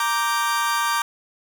40% pulse chord, G minor, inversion first, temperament equal, 932.3 / 1174.7 / 1568 Hz, Bb5 / D6 / G6, 0 / 0 / 0 cents, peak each -24 / -22 / -25 dBFS, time 0-1.02 s, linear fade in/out 2 ms, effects none

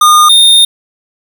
square tone pair in turn, 1219 / 3653 Hz, D#6 / A#7, -36 / -36 cents, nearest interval octave + perfect fifth, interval 1900 cents, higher second, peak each -3 dBFS, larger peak neither, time 0.01-0.29 / 0.29-0.65 s, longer second, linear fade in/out 5 ms, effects none

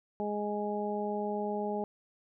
harmonic tone, 207.7 Hz, G#3, in tune, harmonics 1 / 2 / 3 / 4, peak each -36 / -35 / -38 / -37 dBFS, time 0.2-1.84 s, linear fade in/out 0 ms, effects none

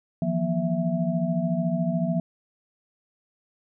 sine tone cluster, 162.7 / 176.5 / 238.7 / 661 Hz, E3 / F3 / A#3 / E5, -22 / +19 / +41 / +5 cents, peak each -29 / -25 / -29 / -30 dBFS, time 0.22-2.2 s, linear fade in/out 2 ms, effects none

